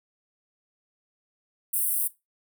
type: high-pass noise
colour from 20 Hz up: pink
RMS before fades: -26 dBFS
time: 1.73-2.08 s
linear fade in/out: 10 ms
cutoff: 8700 Hz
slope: 96 dB/octave
effects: noise-tail reverb RT60 0.2 s tail -17 dB re dry